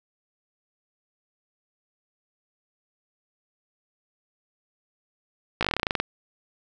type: slowing click train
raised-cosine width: 0.3 ms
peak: -7 dBFS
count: 14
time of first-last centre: 5.61-6 s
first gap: 17 ms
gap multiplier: 1.09
effects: none